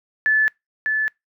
sine tone with echo, 1737 Hz, A6, 23 cents flat, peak -14 dBFS, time 0.26-0.48 s, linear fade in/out 0 ms, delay 600 ms, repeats 1, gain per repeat -4 dB, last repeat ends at 1.08 s, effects noise-tail reverb RT60 0.2 s tail -26 dB re dry

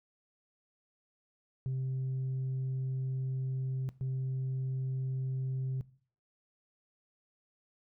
sine tone bursts at uneven times, 131.1 Hz, C3, 4 cents sharp, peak -29 dBFS, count 2, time 1.66-3.89 / 4.01-5.81 s, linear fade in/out 0 ms, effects noise-tail reverb RT60 0.5 s tail -21 dB re dry + tanh soft clip ceiling -30 dBFS

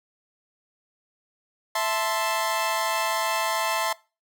sawtooth chord, A minor, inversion second, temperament equal, 659.3 / 880 / 1046.5 Hz, E5 / A5 / C6, 0 / 0 / 0 cents, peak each -24 dBFS, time 1.75-3.93 s, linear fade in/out 5 ms, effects noise-tail reverb RT60 0.3 s tail -21 dB re dry

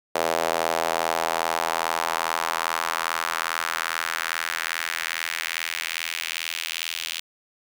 sawtooth tone with high-pass filter sweep, 82.41 Hz, E2, in tune, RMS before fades -27 dBFS, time 0.15-7.2 s, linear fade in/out 5 ms, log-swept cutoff 580 to 3000 Hz, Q 1.9, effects none

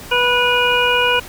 harmonic tone with a mistuned harmonic, 490 Hz, B4, 14 cents flat, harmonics 1 / 2 / 3 / 5 / 6, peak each -19 / -19 / -19 / -19 / -19 dBFS, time 0.11-1.2 s, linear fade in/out 10 ms, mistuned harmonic 6, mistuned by -28 cents, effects pink hiss -35 dBFS RMS until 1.28 s

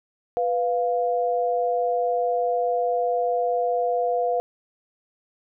sine tone pair together, 494.2 / 698.9 Hz, B4 / F5, +1 / +1 cents, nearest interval tritone, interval 600 cents, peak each -23 dBFS, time 0.37-4.4 s, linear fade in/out 0 ms, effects none

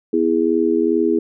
sine chord, E major, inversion second, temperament just, 247.2 / 329.6 / 412 Hz, B3 / E4 / G#4, +2 / 0 / -14 cents, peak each -21 / -17 / -18 dBFS, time 0.13-1.19 s, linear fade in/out 5 ms, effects none

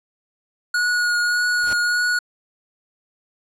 square tone with vibrato, 1449 Hz, F#6, 37 cents flat, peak -18 dBFS, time 0.74-2.19 s, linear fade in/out 5 ms, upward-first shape triangle, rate 1.7 Hz, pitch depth 17 cents each way
pink noise with exponential growth, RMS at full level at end -28 dBFS, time 1.52-1.73 s, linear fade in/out 0 ms, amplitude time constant 44 ms
effects low-pass 9000 Hz 12 dB/octave

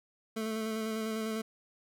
25% pulse tone with vibrato, 220 Hz, A3, in tune, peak -29 dBFS, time 0.36-1.42 s, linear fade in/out 10 ms, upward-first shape square, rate 10 Hz, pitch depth 17 cents each way, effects none

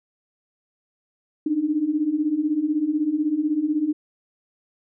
sine beating tone pair, 291.3 / 307.3 Hz, D4 / D#4, -14 / -21 cents, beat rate 16 Hz, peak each -25 / -21 dBFS, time 1.46-3.93 s, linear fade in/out 5 ms, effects none

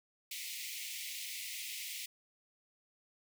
pink high-pass noise, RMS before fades -43 dBFS, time 0.31-2.06 s, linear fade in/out 5 ms, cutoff 2000 Hz, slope 96 dB/octave, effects none

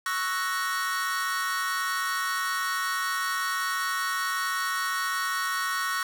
45% pulse chord, F# dominant seventh, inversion second, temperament equal, 1108.7 / 1318.5 / 1480 / 1864.7 Hz, C#6 / E6 / F#6 / A#6, 0 / 0 / 0 / 0 cents, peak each -31 / -34 / -32 / -32 dBFS, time 0.06-6.03 s, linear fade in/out 2 ms, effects none

